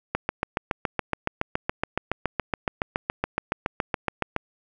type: click train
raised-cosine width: 0.5 ms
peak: -8 dBFS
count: 31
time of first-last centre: 0.15-4.363 s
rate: 7.12 Hz
effects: none